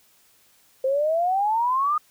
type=exponential sweep; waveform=sine; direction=up; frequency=518 to 1244.5 Hz; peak=-19 dBFS; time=0.84-1.98 s; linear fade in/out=5 ms; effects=white hiss -59 dBFS RMS until 2.1 s